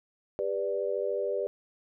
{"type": "chord", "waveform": "sine", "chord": "G major", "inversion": "none", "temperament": "equal with one note detuned", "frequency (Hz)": [398.8, 493.9, 587.3], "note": ["G4", "B4", "D5"], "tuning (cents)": [30, 0, 0], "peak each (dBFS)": -32, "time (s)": [0.39, 1.47], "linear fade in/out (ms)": 0, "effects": []}